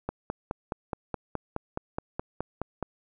click train, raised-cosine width 1 ms, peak -16 dBFS, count 14, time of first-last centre 0.09-2.827 s, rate 4.75 Hz, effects none

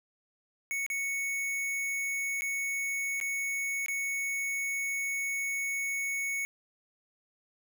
square tone with dropouts, 2217 Hz, C#7, in tune, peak -31 dBFS, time 0.71-6.45 s, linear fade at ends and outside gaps 0 ms, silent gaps 0.864-0.901 / 2.409-2.42 / 3.201-3.212 / 3.861-3.883 s, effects none

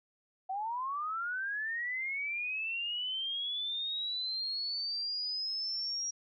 sine linear sweep, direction up, 740 to 5690 Hz, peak -33 dBFS, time 0.49-6.11 s, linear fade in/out 10 ms, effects none

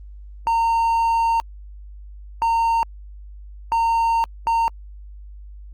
triangle tone bursts at uneven times, 917 Hz, A#5, 29 cents flat, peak -14 dBFS, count 4, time 0.47-1.4 / 2.42-2.83 / 3.72-4.24 / 4.47-4.68 s, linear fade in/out 0 ms, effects added 50 Hz sine -36 dBFS peak until 5.73 s + Opus 32 kbps

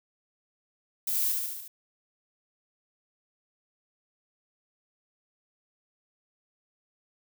violet noise with echo, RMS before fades -29 dBFS, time 1.07-1.32 s, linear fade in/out 5 ms, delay 72 ms, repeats 5, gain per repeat -3 dB, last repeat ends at 1.68 s, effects none

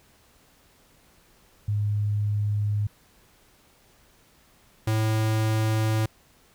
sine / square tone pair in turn, 103.83 / 109.66 Hz, G#2 / A2, 0 / -5 cents, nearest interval minor second, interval 95 cents, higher second, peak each -22 dBFS, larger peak neither, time 1.68-2.87 / 4.87-6.06 s, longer neither, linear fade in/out 5 ms, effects pink hiss -59 dBFS RMS until 6.54 s

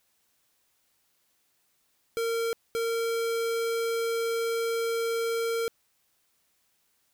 square tone pair in turn, 459.4 / 459.4 Hz, A#4 / A#4, -25 / -25 cents, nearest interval unison, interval 0 cents, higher neither, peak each -27 dBFS, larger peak neither, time 2.17-2.53 / 2.75-5.68 s, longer second, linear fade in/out 0 ms, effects white hiss -71 dBFS RMS until 7.13 s

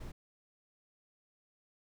brown noise, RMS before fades -44 dBFS, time 0-0.12 s, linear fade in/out 10 ms, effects none

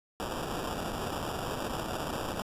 white noise with sample-and-hold, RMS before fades -35 dBFS, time 0.2-2.42 s, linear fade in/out 0 ms, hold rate 2100 Hz, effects resampled to 32000 Hz

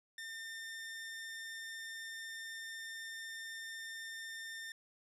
sawtooth tone, 1806 Hz, A6, 45 cents sharp, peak -40 dBFS, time 0.18-4.72 s, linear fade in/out 2 ms, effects low-pass 11000 Hz 12 dB/octave

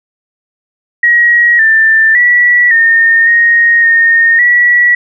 sine tone with pitch steps, 1901 / 1780 / 1945 / 1830 / 1866 / 1841 / 1938 Hz, A#6 / A6 / B6 / A#6 / A#6 / A#6 / B6, +33 / +20 / -27 / -32 / +1 / -22 / -33 cents, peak -4 dBFS, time 1.03-4.95 s, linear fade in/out 5 ms, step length 560 ms, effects none

